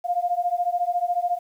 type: beating tone pair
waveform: sine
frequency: 698.5 / 712.5 Hz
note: F5 / F5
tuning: 0 / +34 cents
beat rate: 14 Hz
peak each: -24 dBFS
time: 0.04-1.39 s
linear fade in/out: 20 ms
effects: 9-bit